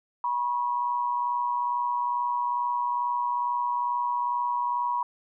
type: tone pair together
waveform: sine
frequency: 968 / 1090.3 Hz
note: B5 / C#6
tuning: -35 / -29 cents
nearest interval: major second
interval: 206 cents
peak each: -25 / -32 dBFS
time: 0.24-5.03 s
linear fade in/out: 2 ms
effects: none